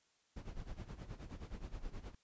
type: noise with tremolo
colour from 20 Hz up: brown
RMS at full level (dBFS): -44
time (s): 0.36-2.15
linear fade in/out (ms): 5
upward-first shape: sine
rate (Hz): 9.5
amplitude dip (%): 80
effects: white hiss -75 dBFS RMS until 2.23 s + resampled to 16000 Hz